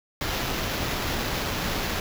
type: noise with sample-and-hold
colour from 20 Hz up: pink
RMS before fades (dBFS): -28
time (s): 0.21-2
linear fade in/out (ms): 2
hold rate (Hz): 8820
effects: none